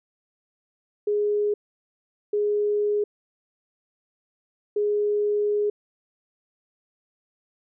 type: tone bursts at uneven times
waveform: sine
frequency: 415.3 Hz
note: G#4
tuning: in tune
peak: -20 dBFS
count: 3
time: 1.07-1.54 / 2.33-3.04 / 4.76-5.7 s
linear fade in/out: 5 ms
effects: none